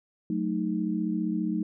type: chord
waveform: sine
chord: D# diminished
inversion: first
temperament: equal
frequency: 185 / 220 / 311.1 Hz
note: F#3 / A3 / D#4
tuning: 0 / 0 / 0 cents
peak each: -30 dBFS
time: 0.3-1.63 s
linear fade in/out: 2 ms
effects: none